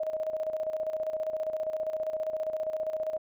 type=tone with tremolo; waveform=sine; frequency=627 Hz; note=D#5; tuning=13 cents sharp; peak=-27 dBFS; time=0-3.18 s; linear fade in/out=5 ms; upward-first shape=square; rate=15 Hz; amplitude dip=60%; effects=none